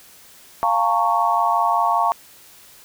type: chord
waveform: sine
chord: Bb minor seventh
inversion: second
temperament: equal with one note detuned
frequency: 698.5 / 830.6 / 915.8 / 1108.7 Hz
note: F5 / Ab5 / Bb5 / Db6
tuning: 0 / 0 / -31 / 0 cents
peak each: -21 / -25 / -20 / -20 dBFS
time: 0.63-2.12 s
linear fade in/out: 0 ms
effects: white hiss -47 dBFS RMS until 2.84 s